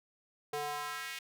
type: tone with high-pass filter sweep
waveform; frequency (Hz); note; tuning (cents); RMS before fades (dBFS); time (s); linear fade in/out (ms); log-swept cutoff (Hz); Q
square; 146.83; D3; 0; -39; 0.53-1.19; 5; 500 to 2400; 1.9
effects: none